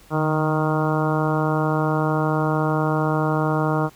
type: harmonic tone with a mistuned harmonic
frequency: 155.56 Hz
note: D#3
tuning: in tune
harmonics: 1 / 2 / 3 / 4 / 5 / 6 / 7 / 8 / 9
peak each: -22 / -25 / -27 / -28 / -29 / -30 / -30 / -31 / -32 dBFS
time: 0.1-3.9 s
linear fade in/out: 50 ms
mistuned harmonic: 1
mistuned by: -41 cents
effects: pink hiss -51 dBFS RMS until 3.95 s